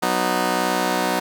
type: chord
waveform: 10% pulse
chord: B major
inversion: second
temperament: just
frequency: 185.21 / 246.9 / 308.7 Hz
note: F#3 / B3 / D#4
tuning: +2 / 0 / -14 cents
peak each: -16 dBFS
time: 0.02-1.2 s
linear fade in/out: 10 ms
effects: none